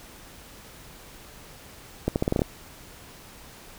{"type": "accelerating click train", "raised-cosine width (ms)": 2, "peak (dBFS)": -9, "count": 8, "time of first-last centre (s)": [2.08, 2.419], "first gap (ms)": 79, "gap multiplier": 0.83, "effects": ["pink hiss -47 dBFS RMS until 3.78 s"]}